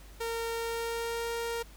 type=tone with pitch glide; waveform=sawtooth; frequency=459.8 to 465.4 Hz; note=A#4 to A#4; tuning=-24 to -3 cents; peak=-28 dBFS; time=0.2-1.63 s; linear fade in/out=10 ms; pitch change=+21 cents; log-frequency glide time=0.52-1.3 s; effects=added 50 Hz sine -49 dBFS peak until 1.76 s + pink hiss -56 dBFS RMS until 1.76 s

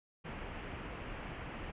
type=low-pass noise; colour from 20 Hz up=pink; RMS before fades=-44 dBFS; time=0.24-1.72 s; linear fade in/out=20 ms; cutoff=3000 Hz; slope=48 dB/octave; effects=resampled to 8000 Hz

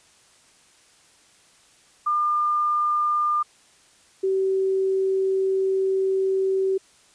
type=tone pair in turn; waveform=sine; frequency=1203 / 383.1 Hz; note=D6 / G4; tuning=+41 / -40 cents; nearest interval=octave + minor sixth; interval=1981 cents; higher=first; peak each=-19 dBFS; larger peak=neither; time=2.06-3.43 / 4.23-6.78 s; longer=second; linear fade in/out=10 ms; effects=white hiss -56 dBFS RMS until 7.14 s + resampled to 22050 Hz

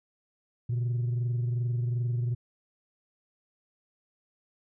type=tone pair together; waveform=sine; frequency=119.7 / 142.35 Hz; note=A#2 / C#3; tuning=+46 / +46 cents; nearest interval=minor third; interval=300 cents; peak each=-24 / -36 dBFS; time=0.69-2.35 s; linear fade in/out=10 ms; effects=tanh soft clip ceiling -24 dBFS

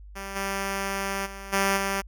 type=tone with level steps; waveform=5% pulse; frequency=196 Hz; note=G3; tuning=in tune; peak=-23 / -16 / -27 / -10 / -14 dBFS; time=0.15-2.02 s; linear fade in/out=20 ms; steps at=0.35 / 1.25 / 1.52 / 1.76 s; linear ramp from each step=20 ms; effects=added 50 Hz sine -42 dBFS peak until 2.07 s

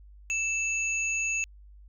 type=tone pair together; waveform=sine; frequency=2641 / 6680 Hz; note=E7 / G#8; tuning=+3 / +9 cents; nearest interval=octave + major third; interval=1606 cents; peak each=-27 / -33 dBFS; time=0.3-1.44 s; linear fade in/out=0 ms; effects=added 50 Hz sine -48 dBFS peak until 1.88 s

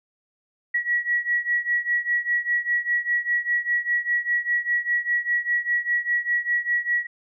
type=beating tone pair; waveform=sine; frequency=1922 / 1927 Hz; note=B6 / B6; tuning=-48 / -43 cents; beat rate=5 Hz; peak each=-23 / -25 dBFS; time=0.74-7.07 s; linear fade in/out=10 ms; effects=none

